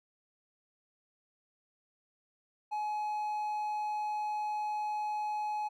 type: tone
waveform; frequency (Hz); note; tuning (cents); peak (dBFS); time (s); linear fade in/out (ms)
triangle; 845; G#5; +30; -30; 2.71-5.69; 20
effects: none